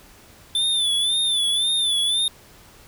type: tone with vibrato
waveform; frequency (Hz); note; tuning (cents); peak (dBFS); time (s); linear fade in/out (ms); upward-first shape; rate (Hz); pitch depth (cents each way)
square; 3521; A7; 0; -19; 0.55-2.28; 2; sine; 1.9; 74
effects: pink hiss -49 dBFS RMS until 2.87 s